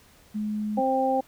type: tone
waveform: sine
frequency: 211.7 Hz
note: G#3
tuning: 33 cents sharp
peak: -26 dBFS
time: 0.34-0.81 s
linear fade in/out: 20 ms
type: harmonic tone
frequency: 263.6 Hz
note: C4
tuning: 13 cents sharp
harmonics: 1 / 2 / 3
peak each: -28 / -25 / -24 dBFS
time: 0.77-1.21 s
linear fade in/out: 10 ms
effects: pink hiss -56 dBFS RMS until 1.27 s